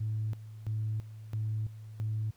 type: tone with tremolo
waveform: sine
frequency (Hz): 108.6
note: A2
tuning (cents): -22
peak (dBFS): -29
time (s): 0-2.31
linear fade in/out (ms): 10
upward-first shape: square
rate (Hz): 1.5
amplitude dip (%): 80
effects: tanh soft clip ceiling -25 dBFS + pink hiss -66 dBFS RMS until 2.36 s